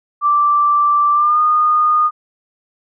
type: tone with pitch glide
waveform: sine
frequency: 1172 to 1226 Hz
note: D6 to D#6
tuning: -4 to -26 cents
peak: -10 dBFS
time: 0.21-2.11 s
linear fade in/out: 50 ms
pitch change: +78 cents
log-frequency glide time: 1.13-1.4 s
effects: none